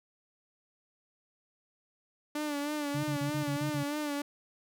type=tone with vibrato; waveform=sawtooth; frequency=293.7 Hz; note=D4; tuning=in tune; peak=-28 dBFS; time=2.35-4.22 s; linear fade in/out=5 ms; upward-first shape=sine; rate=3.2 Hz; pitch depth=52 cents each way
type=tone bursts; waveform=sine; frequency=141.5 Hz; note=C#3; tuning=36 cents sharp; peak=-32 dBFS; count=7; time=2.94-3.836 s; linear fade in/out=10 ms; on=98 ms; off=35 ms
effects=none